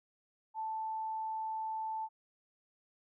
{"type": "tone", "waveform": "sine", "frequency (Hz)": 880, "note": "A5", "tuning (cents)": 0, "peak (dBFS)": -35, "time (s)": [0.54, 2.09], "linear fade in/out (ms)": 50, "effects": []}